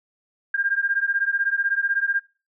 sine beating tone pair, 1598 / 1614 Hz, G6 / G#6, +33 / -50 cents, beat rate 16 Hz, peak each -23 dBFS, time 0.54-2.2 s, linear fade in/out 5 ms, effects noise-tail reverb RT60 0.3 s tail -20 dB re dry

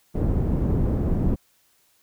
pink low-pass noise, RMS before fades -22 dBFS, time 0.14-1.36 s, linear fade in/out 20 ms, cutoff 320 Hz, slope 12 dB/octave, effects white hiss -63 dBFS RMS until 2.02 s

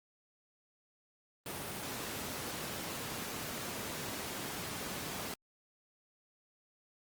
pink high-pass noise, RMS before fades -41 dBFS, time 1.46-5.34 s, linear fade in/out 2 ms, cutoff 120 Hz, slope 12 dB/octave, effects Opus 32 kbps

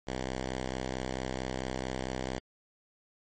5% pulse tone, 64.5 Hz, C2, 24 cents flat, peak -22 dBFS, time 0.07-2.39 s, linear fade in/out 5 ms, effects MP3 32 kbps

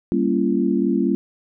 sine chord, G half-diminished seventh, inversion none, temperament equal with one note detuned, 196 / 233.1 / 277.2 / 341.4 Hz, G3 / Bb3 / Db4 / F4, 0 / 0 / 0 / -39 cents, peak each -22 dBFS, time 0.12-1.15 s, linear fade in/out 0 ms, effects none

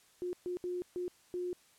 sine tone bursts at uneven times, 358 Hz, F4, 43 cents sharp, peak -34 dBFS, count 5, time 0.22-0.33 / 0.46-0.57 / 0.64-0.82 / 0.96-1.08 / 1.34-1.53 s, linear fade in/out 0 ms, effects white hiss -65 dBFS RMS until 1.78 s + low-pass 11000 Hz 12 dB/octave

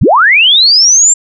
sine linear sweep, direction up, 41.21 to 7459 Hz, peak -3 dBFS, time 0.01-1.14 s, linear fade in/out 10 ms, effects none

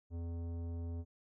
triangle tone with tanh clipping, 84.5 Hz, E2, 43 cents sharp, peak -40 dBFS, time 0.1-1.05 s, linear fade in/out 50 ms, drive 18 dB, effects none

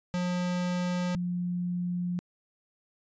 square / sine tone pair in turn, 178.7 / 177.16 Hz, F3 / F3, +40 / +25 cents, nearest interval unison, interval 15 cents, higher first, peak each -28 dBFS, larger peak neither, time 0.14-1.15 / 1.15-2.19 s, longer second, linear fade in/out 0 ms, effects resampled to 16000 Hz

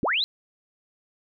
sine linear sweep, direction up, 146.83 to 4186 Hz, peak -21 dBFS, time 0.03-0.24 s, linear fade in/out 0 ms, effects none

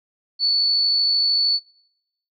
sine tone with amplitude modulation, 4454 Hz, C#8, 7 cents sharp, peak -14 dBFS, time 0.39-1.6 s, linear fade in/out 50 ms, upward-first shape sine, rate 53.1 Hz, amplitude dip 25%, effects noise-tail reverb RT60 0.9 s tail -24 dB re dry + MP3 64 kbps

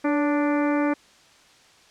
harmonic tone with a mistuned harmonic, 293.7 Hz, D4, in tune, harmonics 1 / 2 / 3 / 4 / 5 / 6 / 7 / 8, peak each -21 / -27 / -31 / -33 / -35 / -37 / -38 / -39 dBFS, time 0.04-0.94 s, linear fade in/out 10 ms, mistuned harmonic 2, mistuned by -40 cents, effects white hiss -54 dBFS RMS until 1.9 s + low-pass 6000 Hz 12 dB/octave

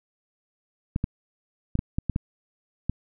clicks, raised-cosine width 5 ms, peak -12 dBFS, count 8, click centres 0.961 / 1.041 / 1.754 / 1.791 / 1.985 / 2.097 / 2.161 / 2.896 s, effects none

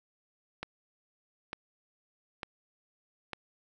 click train, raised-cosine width 0.3 ms, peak -20 dBFS, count 4, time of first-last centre 0.63-3.333 s, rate 1.11 Hz, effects none

